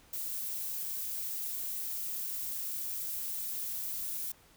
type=noise; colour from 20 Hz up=violet; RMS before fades=-37 dBFS; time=0.13-4.32 s; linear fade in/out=5 ms; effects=pink hiss -61 dBFS RMS until 4.56 s